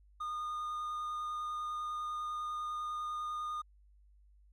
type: tone with vibrato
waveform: triangle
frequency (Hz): 1223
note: D#6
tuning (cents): -30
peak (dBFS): -34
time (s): 0.2-3.62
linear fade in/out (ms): 10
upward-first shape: sine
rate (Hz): 10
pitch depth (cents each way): 8
effects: added 50 Hz sine -60 dBFS peak until 4.52 s